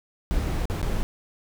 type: noise with dropouts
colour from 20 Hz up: brown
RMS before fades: -25 dBFS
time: 0.31-1.03 s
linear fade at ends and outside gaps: 0 ms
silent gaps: 0.655-0.699 / 0.815-0.829 s
effects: none